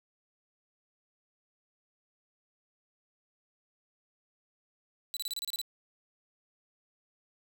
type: tone bursts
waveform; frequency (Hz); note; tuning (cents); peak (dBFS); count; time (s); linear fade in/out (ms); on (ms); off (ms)
sawtooth; 3966; B7; +7; -30; 9; 5.14-5.615; 0; 27; 29
effects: none